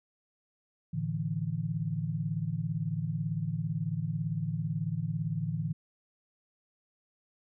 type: chord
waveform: sine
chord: A suspended fourth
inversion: none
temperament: equal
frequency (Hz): 110 / 146.83 / 164.81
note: A2 / D3 / E3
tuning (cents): 0 / 0 / 0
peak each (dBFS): -36 / -34 / -33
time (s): 0.93-5.73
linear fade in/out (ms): 10
effects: none